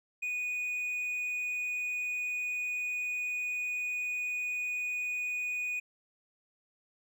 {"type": "tone", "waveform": "triangle", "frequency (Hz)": 2473, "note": "D#7", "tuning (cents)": -11, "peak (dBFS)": -30, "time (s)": [0.22, 5.8], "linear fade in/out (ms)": 10, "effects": []}